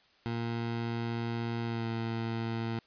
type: tone with pitch glide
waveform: 20% pulse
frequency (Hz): 116.54 to 114.34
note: A#2 to A#2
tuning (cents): 0 to -33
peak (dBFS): -27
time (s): 0.26-2.79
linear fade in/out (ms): 0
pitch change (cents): -33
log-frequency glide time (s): 1.64-1.87
effects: white hiss -64 dBFS RMS until 2.86 s + resampled to 11025 Hz